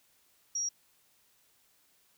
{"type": "tone", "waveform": "sine", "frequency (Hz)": 5680, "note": "F8", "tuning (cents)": 28, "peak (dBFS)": -30, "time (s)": [0.55, 0.69], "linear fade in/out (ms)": 5, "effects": ["white hiss -68 dBFS RMS until 2.17 s"]}